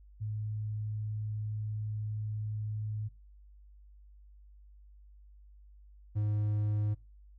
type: tone pair in turn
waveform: sine / triangle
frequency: 106.9 / 105.06 Hz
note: A2 / G#2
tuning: -49 / +20 cents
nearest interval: unison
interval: 31 cents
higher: first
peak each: -33 / -26 dBFS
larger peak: second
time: 0.2-3.09 / 6.15-6.95 s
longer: first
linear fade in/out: 20 ms
effects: noise-tail reverb RT60 0.3 s tail -26 dB re dry + added 50 Hz sine -53 dBFS peak until 7.38 s